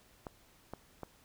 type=clicks; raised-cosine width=1 ms; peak=-27 dBFS; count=3; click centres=0.268 / 0.736 / 1.033 s; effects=pink hiss -64 dBFS RMS until 1.24 s